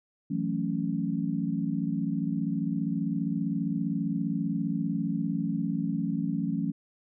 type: chord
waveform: sine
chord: F# minor seventh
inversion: third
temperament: equal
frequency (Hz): 164.81 / 185 / 220 / 277.2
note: E3 / F#3 / A3 / C#4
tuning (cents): 0 / 0 / 0 / 0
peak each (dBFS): -32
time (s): 0.3-6.72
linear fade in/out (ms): 10
effects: none